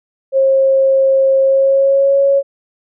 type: tone with pitch glide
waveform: sine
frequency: 537 to 553.7 Hz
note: C5 to C#5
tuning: +45 to -2 cents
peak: -8 dBFS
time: 0.32-2.43 s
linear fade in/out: 50 ms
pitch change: +53 cents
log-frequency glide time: 1.41-2.18 s
effects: none